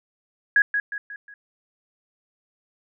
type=tone with echo; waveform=sine; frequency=1661.2 Hz; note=G#6; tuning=in tune; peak=-13 dBFS; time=0.56-0.62 s; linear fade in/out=2 ms; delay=180 ms; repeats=4; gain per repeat=-7 dB; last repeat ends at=1.34 s; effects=none